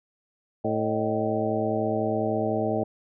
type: harmonic tone with a mistuned harmonic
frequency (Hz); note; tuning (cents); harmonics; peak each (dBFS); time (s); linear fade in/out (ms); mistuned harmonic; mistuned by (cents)
110; A2; 0; 1 / 2 / 3 / 4 / 5 / 6 / 7; -33 / -30 / -31 / -30 / -33 / -29 / -32; 0.64-2.84; 10; 6; -97
effects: none